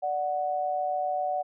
sine tone pair together, 587.3 / 740 Hz, D5 / F#5, 0 / 0 cents, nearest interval major third, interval 400 cents, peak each -31 / -27 dBFS, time 0.02-1.43 s, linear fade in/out 20 ms, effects none

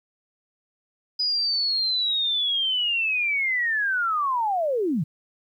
sine linear sweep, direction down, 4978 to 131 Hz, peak -21 dBFS, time 1.19-5.04 s, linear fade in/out 10 ms, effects 10-bit

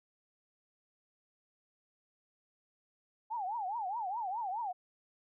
sine tone with vibrato, 835 Hz, G#5, 9 cents sharp, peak -34 dBFS, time 3.3-4.73 s, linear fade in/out 20 ms, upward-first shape triangle, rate 4.8 Hz, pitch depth 280 cents each way, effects none

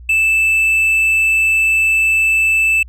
triangle tone, 2637 Hz, E7, in tune, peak -9 dBFS, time 0.09-2.83 s, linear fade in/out 5 ms, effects added 60 Hz sine -33 dBFS peak until 2.88 s

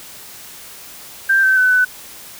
sine tone with pitch steps, 1577 / 1543 / 1509 / 1499 Hz, G6 / G6 / F#6 / F#6, +10 / -28 / +34 / +22 cents, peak -10 dBFS, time 1.29-1.85 s, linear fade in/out 10 ms, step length 140 ms, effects white hiss -37 dBFS RMS until 2.39 s

